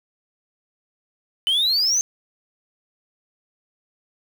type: exponential sweep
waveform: sine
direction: up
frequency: 2993 to 6390 Hz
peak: -14 dBFS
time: 1.47-2.01 s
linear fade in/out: 0 ms
effects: tanh soft clip ceiling -16 dBFS + 7-bit